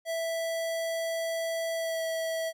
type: tone with pitch glide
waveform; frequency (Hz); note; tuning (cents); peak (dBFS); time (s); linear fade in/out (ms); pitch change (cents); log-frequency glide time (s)
square; 659 to 651.8; E5 to E5; -1 to -20; -30; 0.05-2.53; 50; -19; 1.75-2.03
effects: none